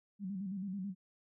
sine tone with vibrato, 193.3 Hz, G3, 24 cents flat, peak -37 dBFS, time 0.19-0.95 s, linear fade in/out 50 ms, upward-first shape square, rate 9.2 Hz, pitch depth 79 cents each way, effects none

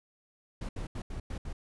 brown noise bursts at uneven times, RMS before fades -37 dBFS, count 6, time 0.61-0.69 / 0.76-0.87 / 0.95-1.02 / 1.1-1.2 / 1.3-1.38 / 1.45-1.53 s, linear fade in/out 5 ms, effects resampled to 24000 Hz

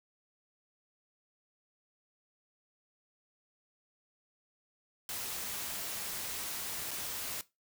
white noise with dropouts, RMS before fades -39 dBFS, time 5.09-7.41 s, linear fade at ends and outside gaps 1 ms, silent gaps 6.909-6.913 s, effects noise-tail reverb RT60 0.2 s tail -17 dB re dry

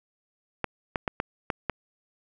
clicks, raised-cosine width 0.5 ms, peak -11 dBFS, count 6, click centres 0.643 / 0.958 / 1.078 / 1.201 / 1.502 / 1.697 s, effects none

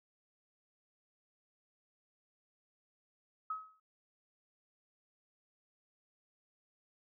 sine tone with exponential decay, 1277 Hz, D#6, 45 cents sharp, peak -33 dBFS, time 3.5-3.8 s, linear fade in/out 5 ms, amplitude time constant 64 ms, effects none

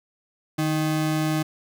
square ring-modulated tone, 233.1 Hz, A#3, in tune, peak -19 dBFS, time 0.58-1.43 s, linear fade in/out 10 ms, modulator 80 Hz, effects none

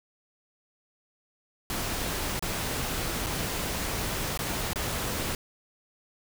pink noise with dropouts, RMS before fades -31 dBFS, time 1.7-5.35 s, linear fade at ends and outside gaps 1 ms, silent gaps 2.394-2.424 / 3.262-3.267 / 4.375-4.39 / 4.733-4.758 s, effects none

